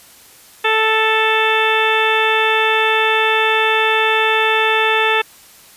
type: harmonic tone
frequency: 440 Hz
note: A4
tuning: in tune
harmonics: 1 / 2 / 3 / 4 / 5 / 6 / 7 / 8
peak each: -19 / -19 / -21 / -19 / -24 / -19 / -29 / -23 dBFS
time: 0.64-5.22 s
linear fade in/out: 10 ms
effects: white hiss -44 dBFS RMS until 5.76 s + resampled to 32000 Hz